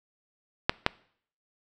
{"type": "clicks", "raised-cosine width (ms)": 0.3, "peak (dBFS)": -4, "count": 2, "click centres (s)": [0.695, 0.864], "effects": ["noise-tail reverb RT60 0.6 s tail -23 dB re dry"]}